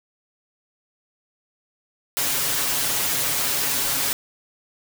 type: noise with comb filter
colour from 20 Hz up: white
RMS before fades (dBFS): -23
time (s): 2.17-4.13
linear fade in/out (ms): 0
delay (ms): 7.2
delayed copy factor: +1
effects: none